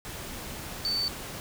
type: tone in noise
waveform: sine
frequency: 4538 Hz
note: C#8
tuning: 40 cents sharp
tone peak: -26 dBFS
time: 0.85-1.08 s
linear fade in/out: 0 ms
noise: pink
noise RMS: -39 dBFS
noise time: 0.05-1.4 s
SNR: +10 dB
effects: none